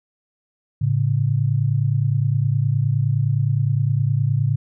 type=tone pair together; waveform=sine; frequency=110.32 / 140 Hz; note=A2 / C#3; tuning=+5 / +18 cents; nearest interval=major third; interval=413 cents; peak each=-19 dBFS; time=0.81-4.56 s; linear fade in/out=10 ms; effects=none